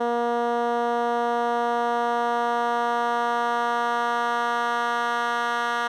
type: tone with band-pass filter sweep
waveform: 10% pulse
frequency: 237.5 Hz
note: A#3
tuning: 33 cents sharp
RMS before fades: -24 dBFS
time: 0-5.88 s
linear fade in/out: 10 ms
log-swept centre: 530 to 1500 Hz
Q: 1.1
effects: none